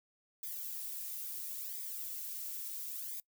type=noise with flanger; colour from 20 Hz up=violet; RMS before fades=-42 dBFS; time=0.43-3.2 s; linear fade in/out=2 ms; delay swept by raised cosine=0.7 to 3.2 ms; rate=0.73 Hz; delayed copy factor=-0.75; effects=noise-tail reverb RT60 0.1 s tail -22 dB re dry